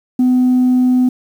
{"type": "tone", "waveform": "sine", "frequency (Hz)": 252.2, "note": "B3", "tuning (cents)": 36, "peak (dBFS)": -7, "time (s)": [0.19, 1.09], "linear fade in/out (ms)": 5, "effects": ["tanh soft clip ceiling -7 dBFS", "7-bit"]}